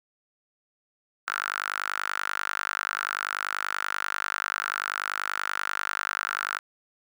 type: tone with high-pass filter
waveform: sawtooth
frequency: 50.3 Hz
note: G1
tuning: 45 cents sharp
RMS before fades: -31 dBFS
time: 1.27-6.59 s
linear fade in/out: 5 ms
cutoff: 1400 Hz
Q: 6.2
effects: none